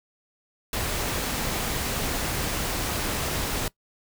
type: noise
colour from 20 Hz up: pink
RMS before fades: -28 dBFS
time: 0.73-3.68 s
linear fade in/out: 2 ms
effects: noise-tail reverb RT60 0.1 s tail -21 dB re dry